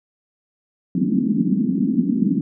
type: band-pass noise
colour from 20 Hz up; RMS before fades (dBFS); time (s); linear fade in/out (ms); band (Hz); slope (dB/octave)
pink; -19; 0.95-2.41; 2; 180 to 290; 48
effects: none